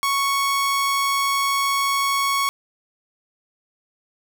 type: tone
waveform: sawtooth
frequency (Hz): 1108.7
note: C#6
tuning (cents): 0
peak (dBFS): -15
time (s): 0.03-2.49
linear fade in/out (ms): 0
effects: none